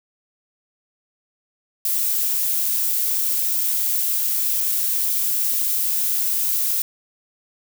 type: noise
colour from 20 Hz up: violet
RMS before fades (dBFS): -21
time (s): 1.85-6.82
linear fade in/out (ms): 2
effects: none